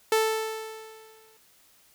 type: tone with exponential decay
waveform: sawtooth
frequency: 440.3 Hz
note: A4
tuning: 1 cent sharp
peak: -15 dBFS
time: 0.12-1.37 s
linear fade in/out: 2 ms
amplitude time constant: 270 ms
effects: white hiss -60 dBFS RMS until 1.94 s